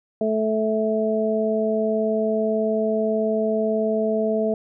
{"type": "harmonic tone", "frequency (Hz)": 218.3, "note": "A3", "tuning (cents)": -13, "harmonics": [1, 2, 3], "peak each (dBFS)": [-24, -23, -23], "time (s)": [0.21, 4.54], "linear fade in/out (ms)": 2, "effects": []}